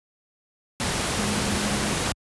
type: tone in noise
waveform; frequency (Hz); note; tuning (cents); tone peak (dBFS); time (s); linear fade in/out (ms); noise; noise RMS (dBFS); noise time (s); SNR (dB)
sine; 206.6; G#3; -9; -28; 1.19-1.93; 0; pink; -25; 0.8-2.12; -6
effects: high-pass 60 Hz 12 dB/octave + resampled to 24000 Hz